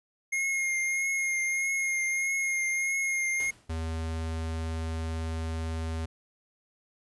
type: tone with vibrato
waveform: square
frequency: 2140 Hz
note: C7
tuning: 38 cents sharp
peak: -27 dBFS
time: 0.32-3.51 s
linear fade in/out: 10 ms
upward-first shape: triangle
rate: 1.6 Hz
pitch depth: 26 cents each way
type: noise with exponential decay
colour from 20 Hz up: pink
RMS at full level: -43 dBFS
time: 3.4-3.86 s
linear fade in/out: 1 ms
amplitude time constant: 99 ms
type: tone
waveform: square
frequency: 81 Hz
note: E2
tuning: 30 cents flat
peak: -31 dBFS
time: 3.69-6.06 s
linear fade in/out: 10 ms
effects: resampled to 24000 Hz